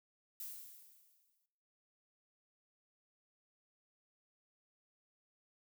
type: noise with exponential decay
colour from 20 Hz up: violet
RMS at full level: -44 dBFS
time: 0.4-1.46 s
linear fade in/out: 2 ms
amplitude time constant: 230 ms
effects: noise-tail reverb RT60 1.0 s tail -18 dB re dry